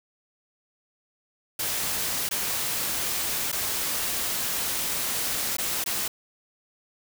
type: noise with dropouts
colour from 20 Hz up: white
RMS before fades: -28 dBFS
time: 1.59-6.08 s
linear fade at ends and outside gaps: 5 ms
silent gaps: 2.29-2.31 / 3.518-3.526 / 5.569-5.583 / 5.841-5.86 s
effects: none